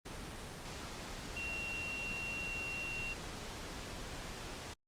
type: tone in noise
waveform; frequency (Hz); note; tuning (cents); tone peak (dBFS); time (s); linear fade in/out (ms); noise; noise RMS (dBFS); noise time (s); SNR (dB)
sine; 2745; F7; -31; -39; 1.36-3.14; 10; pink; -45; 0.05-4.74; +3
effects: low-pass 8000 Hz 12 dB/octave + Opus 32 kbps